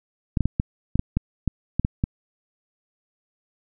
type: clicks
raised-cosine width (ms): 5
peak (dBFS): -8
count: 11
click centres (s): 0.372 / 0.407 / 0.456 / 0.599 / 0.956 / 0.994 / 1.17 / 1.477 / 1.796 / 1.849 / 2.039
effects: none